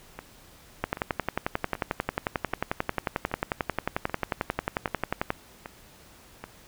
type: two click trains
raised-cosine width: 0.5 ms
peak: -21 / -10 dBFS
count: 9 / 51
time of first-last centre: 0.19-6.44 / 0.84-5.304 s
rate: 1.28 / 11.2 Hz
effects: pink hiss -53 dBFS RMS until 6.67 s